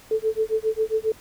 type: tone with tremolo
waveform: sine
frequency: 439.3 Hz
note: A4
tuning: 3 cents flat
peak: -17 dBFS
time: 0.11-1.12 s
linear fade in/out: 2 ms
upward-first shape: sine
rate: 7.4 Hz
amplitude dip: 100%
effects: pink hiss -49 dBFS RMS until 1.2 s